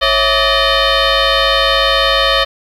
sine tone with frequency modulation, 1255 Hz, D#6, 15 cents sharp, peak -8 dBFS, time 0.01-2.45 s, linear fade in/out 20 ms, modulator 601 Hz, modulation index 4.7, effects tanh soft clip ceiling -6 dBFS + 8-bit

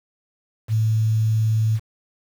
sine tone with quantisation, 110.2 Hz, A2, 3 cents sharp, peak -16 dBFS, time 0.68-1.8 s, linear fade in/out 50 ms, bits 7, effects none

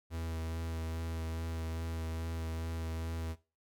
45% pulse tone with vibrato, 81.7 Hz, E2, 15 cents flat, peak -36 dBFS, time 0.1-3.36 s, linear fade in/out 50 ms, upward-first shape sine, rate 2.4 Hz, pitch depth 14 cents each way, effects noise-tail reverb RT60 0.3 s tail -18 dB re dry

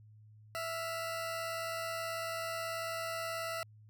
20% pulse tone pair together, 659.3 / 1397 Hz, E5 / F6, 0 / 0 cents, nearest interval octave + minor second, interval 1300 cents, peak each -32 / -40 dBFS, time 0.55-3.63 s, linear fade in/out 0 ms, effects added 107 Hz sine -55 dBFS peak until 3.89 s

